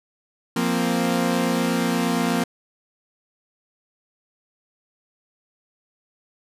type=chord; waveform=sawtooth; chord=F suspended fourth; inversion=none; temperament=equal; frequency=174.61 / 233.1 / 261.6 Hz; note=F3 / Bb3 / C4; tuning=0 / 0 / 0 cents; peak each=-21 / -19 / -21 dBFS; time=0.56-2.44 s; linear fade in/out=5 ms; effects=resampled to 32000 Hz